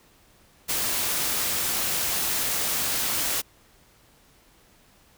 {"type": "noise", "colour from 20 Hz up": "white", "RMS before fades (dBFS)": -26, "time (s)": [0.68, 3.42], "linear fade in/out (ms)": 20, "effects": ["pink hiss -58 dBFS RMS until 5.17 s"]}